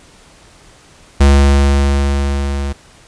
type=tone with level ramp; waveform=square; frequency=69.8 Hz; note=C#2; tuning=13 cents sharp; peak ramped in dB=-5 to -18 dBFS; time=1.2-2.73 s; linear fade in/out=10 ms; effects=pink hiss -44 dBFS RMS until 3.07 s + resampled to 22050 Hz